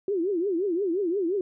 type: tone with vibrato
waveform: sine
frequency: 367.9 Hz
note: F#4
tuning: 10 cents flat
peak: -23 dBFS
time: 0.08-1.41 s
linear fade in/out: 2 ms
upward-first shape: triangle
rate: 5.7 Hz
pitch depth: 250 cents each way
effects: none